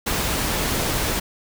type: noise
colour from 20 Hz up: pink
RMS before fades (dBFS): -23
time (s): 0.06-1.2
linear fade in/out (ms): 10
effects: none